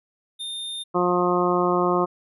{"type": "tone", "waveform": "square", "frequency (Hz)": 3632, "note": "A#7", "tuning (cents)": -46, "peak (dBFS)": -30, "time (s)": [0.39, 0.84], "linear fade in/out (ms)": 20}
{"type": "harmonic tone", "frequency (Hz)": 178.1, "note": "F3", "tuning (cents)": 34, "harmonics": [1, 2, 3, 4, 5, 6, 7], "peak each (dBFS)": [-27, -22, -27, -27, -31, -25, -28], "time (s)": [0.94, 2.06], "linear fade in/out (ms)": 20}
{"effects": ["resampled to 32000 Hz"]}